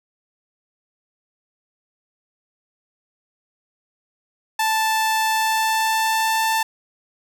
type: tone with pitch glide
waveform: sawtooth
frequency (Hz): 880 to 888.2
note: A5 to A5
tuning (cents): 0 to +16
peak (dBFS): -14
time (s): 4.59-6.63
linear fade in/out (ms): 5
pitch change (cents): +16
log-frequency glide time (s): 5.31-6.47
effects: none